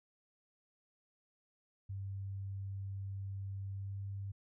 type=tone with pitch glide; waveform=sine; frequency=97.8 to 98.77 Hz; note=G2 to G2; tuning=-4 to +14 cents; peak=-39 dBFS; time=1.89-4.32 s; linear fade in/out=10 ms; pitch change=+18 cents; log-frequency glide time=3.72-3.99 s; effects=none